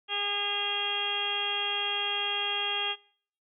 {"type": "harmonic tone with a mistuned harmonic", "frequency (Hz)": 407.8, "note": "G#4", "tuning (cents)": -32, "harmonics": [1, 2, 3, 4, 5, 6, 7, 8], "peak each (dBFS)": [-42, -37, -40, -41, -41, -40, -34, -31], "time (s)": [0.08, 2.96], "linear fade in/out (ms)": 50, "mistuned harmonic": 7, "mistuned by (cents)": -50, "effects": ["noise-tail reverb RT60 0.5 s tail -22 dB re dry"]}